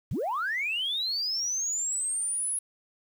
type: linear sweep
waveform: sine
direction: up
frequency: 69.7 to 10548 Hz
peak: -26 dBFS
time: 0.11-2.59 s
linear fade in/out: 5 ms
effects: tanh soft clip ceiling -23 dBFS + 9-bit